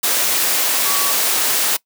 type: tone in noise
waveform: sine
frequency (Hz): 1134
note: C#6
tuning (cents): +39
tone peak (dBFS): -24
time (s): 0.85-1.13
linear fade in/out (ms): 10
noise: white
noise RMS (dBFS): -17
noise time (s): 0.03-1.77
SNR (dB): -10
effects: noise-tail reverb RT60 0.1 s tail -22 dB re dry + high-pass 300 Hz 12 dB/octave